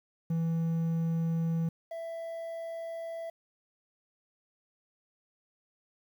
triangle tone pair in turn, 164.81 / 663.1 Hz, E3 / E5, 0 / +10 cents, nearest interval 2 octaves, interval 2410 cents, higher second, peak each -25 / -34 dBFS, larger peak first, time 0.3-1.69 / 1.91-3.3 s, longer neither, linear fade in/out 5 ms, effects 10-bit

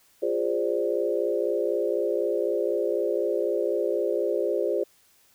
sine chord, D half-diminished seventh, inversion first, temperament equal with one note detuned, 349.2 / 409.1 / 523.3 / 587.3 Hz, F4 / Ab4 / C5 / D5, 0 / -26 / 0 / 0 cents, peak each -29 / -27 / -28 / -30 dBFS, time 0.22-4.84 s, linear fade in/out 10 ms, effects white hiss -61 dBFS RMS until 5.34 s

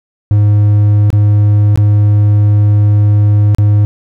triangle tone with dropouts, 103.83 Hz, G#2, in tune, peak -3 dBFS, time 0.31-3.85 s, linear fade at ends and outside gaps 0 ms, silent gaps 1.103-1.129 / 1.758-1.775 / 3.548-3.584 s, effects none

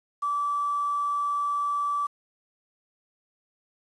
sine tone with quantisation, 1158 Hz, D6, 25 cents flat, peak -24 dBFS, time 0.22-2.07 s, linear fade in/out 10 ms, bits 8, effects resampled to 24000 Hz

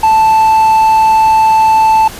triangle tone, 880 Hz, A5, in tune, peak -3 dBFS, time 0.03-2.08 s, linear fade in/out 5 ms, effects pink hiss -28 dBFS RMS until 2.19 s + resampled to 32000 Hz

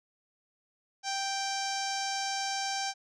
sawtooth tone with low-pass filter, 784 Hz, G5, in tune, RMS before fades -33 dBFS, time 1.03-2.94 s, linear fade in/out 50 ms, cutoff 5900 Hz, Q 5, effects none

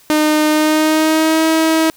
sawtooth tone with pitch glide, 305.7 to 320.7 Hz, D#4 to E4, -30 to -48 cents, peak -7 dBFS, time 0.1-1.9 s, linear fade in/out 0 ms, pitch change +82 cents, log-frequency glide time 0.49-1.47 s, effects white hiss -48 dBFS RMS until 1.96 s

